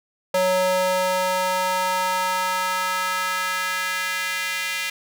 square tone with high-pass filter sweep, 184.8 Hz, F#3, 2 cents flat, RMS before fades -23 dBFS, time 0.34-4.9 s, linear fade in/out 5 ms, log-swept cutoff 530 to 2200 Hz, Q 2.1, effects none

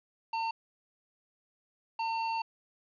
square tone bursts at uneven times, 905 Hz, A5, 48 cents sharp, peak -31 dBFS, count 2, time 0.33-0.51 / 1.99-2.42 s, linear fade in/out 5 ms, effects resampled to 11025 Hz + 10-bit

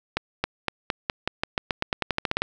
accelerating click train, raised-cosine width 0.3 ms, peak -7 dBFS, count 18, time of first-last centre 0.17-2.42 s, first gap 270 ms, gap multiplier 0.9, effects none

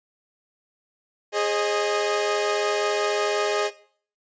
sawtooth tone cluster, 414.5 / 535 / 619 Hz, G#4 / C5 / D#5, -3 / +38 / -9 cents, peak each -20 / -27 / -22 dBFS, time 1.32-3.71 s, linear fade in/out 50 ms, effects noise-tail reverb RT60 0.5 s tail -17 dB re dry + resampled to 16000 Hz

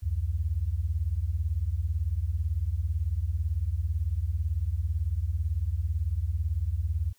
sine beating tone pair, 69.5 / 87.5 Hz, C#2 / F2, +5 / +4 cents, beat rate 18 Hz, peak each -29 / -28 dBFS, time 0.02-7.13 s, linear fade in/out 20 ms, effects white hiss -66 dBFS RMS until 7.18 s

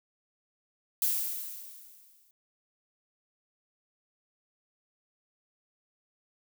violet noise with exponential decay, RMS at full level -26 dBFS, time 1.02-2.31 s, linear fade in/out 2 ms, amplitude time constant 280 ms, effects none

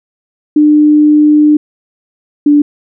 sine tone pair in turn, 300 / 292.6 Hz, D4 / D4, +37 / -6 cents, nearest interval unison, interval 43 cents, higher first, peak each -3 dBFS, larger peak neither, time 0.56-1.57 / 2.46-2.62 s, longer first, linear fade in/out 5 ms, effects none

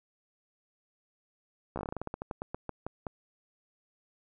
slowing click train, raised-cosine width 1 ms, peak -21 dBFS, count 19, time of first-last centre 1.76-3.068 s, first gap 14 ms, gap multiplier 1.17, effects none

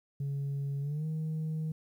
sine tone with pitch glide, 140 to 157.14 Hz, C#3 to D#3, +18 to +17 cents, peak -29 dBFS, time 0.2-1.72 s, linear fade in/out 5 ms, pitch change +199 cents, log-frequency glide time 0.81-1.06 s, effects tanh soft clip ceiling -30 dBFS + 11-bit

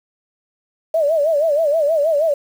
sine tone with vibrato, 613 Hz, D#5, 26 cents flat, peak -13 dBFS, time 0.94-2.34 s, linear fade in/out 5 ms, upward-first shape sine, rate 6.3 Hz, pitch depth 140 cents each way, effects 7-bit

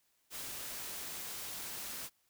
white noise, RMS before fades -43 dBFS, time 0.3-2.1 s, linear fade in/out 50 ms, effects white hiss -75 dBFS RMS until 2.29 s

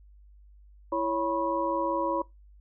sine tone cluster, 332.6 / 556 / 977 / 1082 Hz, E4 / C#5 / B5 / C#6, +16 / +5 / -19 / -42 cents, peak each -31 / -30 / -30 / -36 dBFS, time 0.92-2.22 s, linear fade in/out 5 ms, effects noise-tail reverb RT60 0.2 s tail -22 dB re dry + added 50 Hz sine -51 dBFS peak until 2.6 s

